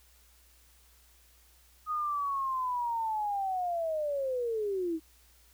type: linear sweep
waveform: sine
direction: down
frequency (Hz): 1249 to 311.1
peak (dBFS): -29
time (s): 1.86-5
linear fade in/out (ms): 50
effects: added 60 Hz sine -62 dBFS peak until 5.53 s + white hiss -63 dBFS RMS until 5.53 s